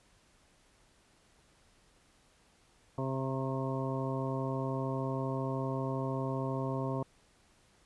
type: harmonic tone with a mistuned harmonic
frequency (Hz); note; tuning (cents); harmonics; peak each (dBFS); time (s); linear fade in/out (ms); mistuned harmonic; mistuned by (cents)
132.8; C3; +26; 1 / 2 / 3 / 4 / 5 / 7 / 8; -35 / -38 / -40 / -41 / -42 / -43 / -44; 2.98-7.03; 2; 8; +24
effects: pink hiss -66 dBFS RMS until 7.85 s + resampled to 24000 Hz